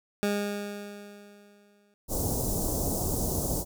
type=tone with exponential decay; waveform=20% pulse; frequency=204.4 Hz; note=G#3; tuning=27 cents flat; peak=-19 dBFS; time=0.23-1.94 s; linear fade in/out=0 ms; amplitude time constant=370 ms
type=band-stop noise; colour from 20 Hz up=pink; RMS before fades=-29 dBFS; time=2.08-3.65 s; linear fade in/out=50 ms; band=740 to 6300 Hz; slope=24 dB/octave
effects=none